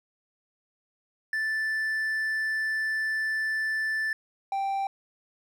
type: tone pair in turn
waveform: triangle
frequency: 1760 / 784 Hz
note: A6 / G5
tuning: 0 / 0 cents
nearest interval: octave + major second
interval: 1400 cents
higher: first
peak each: -24 dBFS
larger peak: neither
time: 1.33-4.13 / 4.52-4.87 s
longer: first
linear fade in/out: 2 ms
effects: none